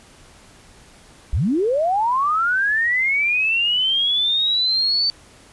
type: linear sweep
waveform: sine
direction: up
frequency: 46.57 to 4567 Hz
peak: -16 dBFS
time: 1.33-5.1 s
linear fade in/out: 0 ms
effects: pink hiss -48 dBFS RMS until 5.52 s + resampled to 24000 Hz

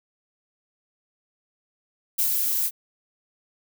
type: noise with ADSR envelope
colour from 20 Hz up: violet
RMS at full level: -21 dBFS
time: 2.18-2.71 s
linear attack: 16 ms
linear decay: 90 ms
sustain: -3 dB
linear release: 49 ms
effects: none

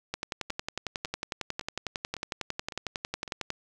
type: two click trains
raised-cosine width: 0.2 ms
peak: -14 / -22 dBFS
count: 38 / 6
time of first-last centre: 0.14-3.504 / 0.5-3.278 s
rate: 11 / 1.8 Hz
effects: none

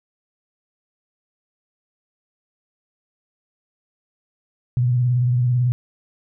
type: tone with vibrato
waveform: sine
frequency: 123.47 Hz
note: B2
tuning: in tune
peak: -15 dBFS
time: 4.77-5.72 s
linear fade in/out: 0 ms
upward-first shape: triangle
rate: 18 Hz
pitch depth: 65 cents each way
effects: none

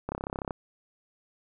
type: click train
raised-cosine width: 1 ms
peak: -18 dBFS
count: 15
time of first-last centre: 0.09-0.508 s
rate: 33.5 Hz
effects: none

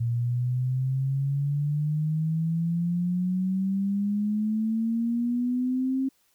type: exponential sweep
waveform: sine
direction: up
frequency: 116.54 to 268.1 Hz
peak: -23 dBFS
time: 0-6.09 s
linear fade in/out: 10 ms
effects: white hiss -67 dBFS RMS until 6.34 s

